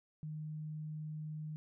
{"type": "tone", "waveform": "sine", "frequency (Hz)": 153.9, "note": "D#3", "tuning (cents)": -19, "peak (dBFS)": -40, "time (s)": [0.23, 1.56], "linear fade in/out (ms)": 0, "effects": []}